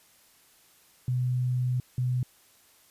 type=tone bursts at uneven times; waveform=sine; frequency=125.6 Hz; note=B2; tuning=30 cents sharp; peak=-24 dBFS; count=2; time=1.08-1.8 / 1.98-2.23 s; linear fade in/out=2 ms; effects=white hiss -60 dBFS RMS until 2.9 s + resampled to 32000 Hz